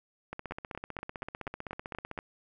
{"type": "two click trains", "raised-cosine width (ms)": 0.5, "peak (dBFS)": [-22, -23], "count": [8, 30], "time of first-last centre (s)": [[0.51, 2.189], [0.33, 2.177]], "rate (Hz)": [4.17, 15.7], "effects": []}